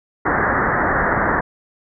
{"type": "low-pass noise", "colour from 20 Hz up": "white", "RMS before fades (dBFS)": -18, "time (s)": [0.25, 1.41], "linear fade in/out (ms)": 10, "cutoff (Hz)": 1900, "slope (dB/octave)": 96, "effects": []}